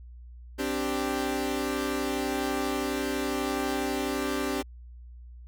sawtooth chord, C suspended second, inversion none, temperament equal, 261.6 / 293.7 / 392 Hz, C4 / D4 / G4, 0 / 0 / 0 cents, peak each -28 dBFS, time 0.58-4.63 s, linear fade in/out 20 ms, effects added 60 Hz sine -43 dBFS peak until 5.47 s

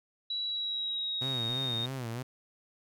sine tone with pitch glide, 3915 to 3700 Hz, B7 to A#7, -16 to -14 cents, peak -31 dBFS, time 0.3-1.86 s, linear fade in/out 5 ms, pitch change -98 cents, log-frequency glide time 0.45-1.63 s
sawtooth tone with vibrato, 123.7 Hz, B2, 3 cents sharp, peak -31 dBFS, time 1.21-2.23 s, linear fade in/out 10 ms, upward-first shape sine, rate 3.1 Hz, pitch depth 150 cents each way
effects none

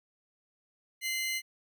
sawtooth tone pair together, 2077 / 2937 Hz, C7 / F#7, -13 / -13 cents, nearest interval tritone, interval 600 cents, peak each -28 / -36 dBFS, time 1.01-1.42 s, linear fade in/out 50 ms, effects none

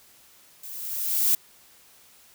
violet noise with level ramp, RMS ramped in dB -40 to -19 dBFS, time 0.63-1.35 s, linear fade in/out 5 ms, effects white hiss -55 dBFS RMS until 2.34 s

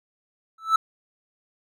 triangle tone with exponential growth, 1315 Hz, E6, 5 cents flat, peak -10 dBFS, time 0.58-0.76 s, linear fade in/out 5 ms, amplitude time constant 38 ms, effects none

